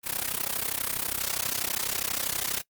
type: noise with amplitude modulation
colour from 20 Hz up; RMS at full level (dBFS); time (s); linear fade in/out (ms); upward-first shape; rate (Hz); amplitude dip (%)
white; -26; 0.03-2.63; 50; sine; 32.3; 85
effects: noise-tail reverb RT60 0.1 s tail -23 dB re dry + Opus 32 kbps